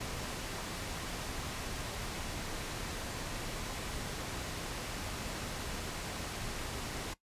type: low-pass noise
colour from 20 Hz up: pink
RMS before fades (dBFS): -40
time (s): 0-7.14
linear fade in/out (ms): 10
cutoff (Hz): 9300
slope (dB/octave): 12
effects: noise-tail reverb RT60 0.1 s tail -17 dB re dry + resampled to 32000 Hz